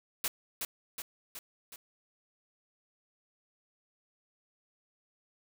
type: noise with echo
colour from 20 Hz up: white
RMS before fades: -32 dBFS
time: 0.24-0.28 s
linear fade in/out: 2 ms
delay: 370 ms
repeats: 4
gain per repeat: -4 dB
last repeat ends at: 1.76 s
effects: none